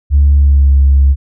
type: tone with pitch glide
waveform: sine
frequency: 71.2 to 68.73 Hz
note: C#2 to C#2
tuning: +47 to -14 cents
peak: -3 dBFS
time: 0.1-1.16 s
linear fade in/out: 50 ms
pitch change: -61 cents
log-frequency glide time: 0.34-0.75 s
effects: tanh soft clip ceiling -1 dBFS